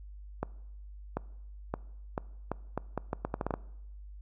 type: accelerating click train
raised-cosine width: 1 ms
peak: -17 dBFS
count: 14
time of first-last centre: 0.43-3.54 s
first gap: 740 ms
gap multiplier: 0.77
effects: noise-tail reverb RT60 0.9 s tail -22 dB re dry + added 50 Hz sine -44 dBFS peak until 4.21 s